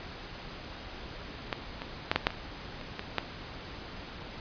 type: clicks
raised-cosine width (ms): 0.3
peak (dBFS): -13 / -20 / -8 / -7 / -6 / -22 / -28 / -18 / -10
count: 9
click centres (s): 1.528 / 1.819 / 2.115 / 2.16 / 2.269 / 2.305 / 2.813 / 2.994 / 3.183
effects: pink hiss -43 dBFS RMS until 4.4 s + resampled to 11025 Hz